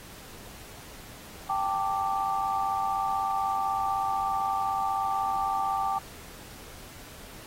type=chord; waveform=sine; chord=G suspended second; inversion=none; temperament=equal; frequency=784 / 880 / 1174.7 Hz; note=G5 / A5 / D6; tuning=0 / 0 / 0 cents; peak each=-28 / -32 / -30 dBFS; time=1.49-5.99 s; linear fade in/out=10 ms; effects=pink hiss -47 dBFS RMS until 7.46 s + AAC 48 kbps